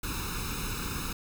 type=noise with comb filter; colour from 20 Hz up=pink; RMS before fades=-34 dBFS; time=0.03-1.13 s; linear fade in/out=5 ms; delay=0.77 ms; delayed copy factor=+0.9; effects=none